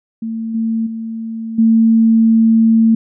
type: tone with level steps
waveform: sine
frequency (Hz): 225.1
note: A3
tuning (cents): +40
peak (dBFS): -19 / -14 / -21 / -7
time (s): 0.22-2.95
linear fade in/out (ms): 5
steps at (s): 0.54 / 0.86 / 1.58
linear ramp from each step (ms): 10
effects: none